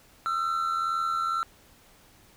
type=tone pair together; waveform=triangle; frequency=1268 / 1350 Hz; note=D#6 / E6; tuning=+32 / +41 cents; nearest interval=minor second; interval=109 cents; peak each=-32 / -24 dBFS; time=0.26-1.43 s; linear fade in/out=0 ms; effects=pink hiss -57 dBFS RMS until 2.36 s